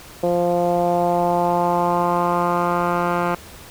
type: tone with low-pass filter sweep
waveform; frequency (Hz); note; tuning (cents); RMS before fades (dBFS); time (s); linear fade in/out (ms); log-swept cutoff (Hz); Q
10% pulse; 174.61; F3; 0; -19; 0.23-3.35; 5; 560 to 1600; 2.7
effects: pink hiss -41 dBFS RMS until 3.7 s